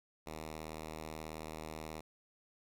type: tone with vibrato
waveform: 5% pulse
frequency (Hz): 78.5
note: D#2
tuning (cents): +16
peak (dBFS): -32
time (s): 0.26-2.01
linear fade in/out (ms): 10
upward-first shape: triangle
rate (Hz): 19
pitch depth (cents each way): 12
effects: none